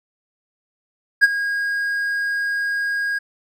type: tone with ADSR envelope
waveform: triangle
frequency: 1634 Hz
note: G#6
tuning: 29 cents flat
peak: -4 dBFS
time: 1.21-3.19 s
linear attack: 29 ms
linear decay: 27 ms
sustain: -14 dB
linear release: 13 ms
effects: none